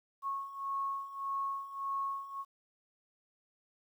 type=beating tone pair; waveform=sine; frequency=1097 / 1098.7 Hz; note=C#6 / C#6; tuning=-18 / -16 cents; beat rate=1.7 Hz; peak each=-40 / -36 dBFS; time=0.22-2.45 s; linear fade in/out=50 ms; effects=11-bit